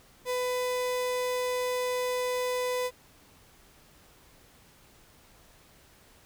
35% pulse tone, 499.7 Hz, B4, 20 cents sharp, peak -26 dBFS, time 0.25-2.91 s, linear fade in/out 50 ms, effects pink hiss -58 dBFS RMS until 6.25 s

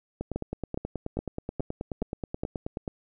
two click trains, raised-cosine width 2 ms, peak -16 / -18 dBFS, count 6 / 26, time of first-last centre 0.36-2.435 / 0.21-2.878 s, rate 2.41 / 9.37 Hz, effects none

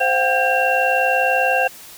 sine tone cluster, 520 / 710 / 770 / 1597 / 2733 Hz, C5 / F5 / G5 / G6 / F7, -11 / +28 / -31 / +32 / -38 cents, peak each -21 dBFS, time 0-1.68 s, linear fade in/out 10 ms, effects white hiss -40 dBFS RMS until 1.97 s

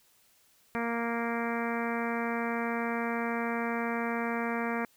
harmonic tone, 233.1 Hz, A#3, in tune, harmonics 1 / 2 / 3 / 4 / 5 / 6 / 7 / 8 / 9 / 10, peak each -33 / -36 / -38 / -39 / -40 / -41 / -41 / -42 / -43 / -43 dBFS, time 0.75-4.85 s, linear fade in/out 0 ms, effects white hiss -65 dBFS RMS until 4.96 s

